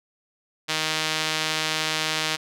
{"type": "tone with band-pass filter", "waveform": "sawtooth", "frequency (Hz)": 156.7, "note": "D#3", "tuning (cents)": 13, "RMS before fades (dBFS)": -26, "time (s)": [0.68, 2.37], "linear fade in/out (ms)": 20, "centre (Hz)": 3800, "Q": 0.98, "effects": []}